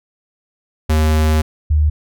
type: tone pair in turn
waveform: square / sine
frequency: 77.78 / 75.65 Hz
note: D#2 / D#2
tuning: 0 / -48 cents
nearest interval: unison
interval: 48 cents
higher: first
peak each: -12 / -10 dBFS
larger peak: second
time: 0.89-1.42 / 1.7-1.9 s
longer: first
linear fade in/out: 10 ms
effects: none